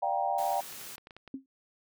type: chord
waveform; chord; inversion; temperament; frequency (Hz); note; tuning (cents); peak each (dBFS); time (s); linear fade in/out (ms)
sine; G minor seventh; second; just; 588 / 705.6 / 784 / 940.8; D5 / F5 / G5 / Bb5; +2 / +18 / 0 / +16; -35 / -32 / -30 / -35; 0.02-0.61; 10
type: high-pass noise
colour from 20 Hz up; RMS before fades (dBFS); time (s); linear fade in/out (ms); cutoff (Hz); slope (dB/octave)
white; -44; 0.38-0.96; 5; 100; 96
type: clicks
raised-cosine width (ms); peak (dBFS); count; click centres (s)
0.3; -32; 8; 0.726 / 0.814 / 0.868 / 0.981 / 1.071 / 1.108 / 1.166 / 1.277
type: tone with exponential decay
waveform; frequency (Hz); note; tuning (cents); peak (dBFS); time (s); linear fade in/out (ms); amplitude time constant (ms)
sine; 267.6; C4; +39; -31; 1.34-1.46; 2; 24
effects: none